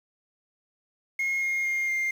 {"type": "tone with pitch steps", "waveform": "sine", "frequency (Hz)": [2153, 2138, 2123, 2109], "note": ["C7", "C7", "C7", "C7"], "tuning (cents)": [49, 37, 25, 13], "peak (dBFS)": -22, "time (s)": [1.19, 2.11], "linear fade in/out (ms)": 5, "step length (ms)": 230, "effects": ["tanh soft clip ceiling -23 dBFS", "8-bit"]}